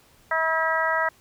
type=harmonic tone; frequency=322.4 Hz; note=E4; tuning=38 cents flat; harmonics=2 / 3 / 4 / 5 / 6; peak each=-27 / -27 / -27 / -27 / -27 dBFS; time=0.31-1.09 s; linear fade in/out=5 ms; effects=pink hiss -57 dBFS RMS until 1.2 s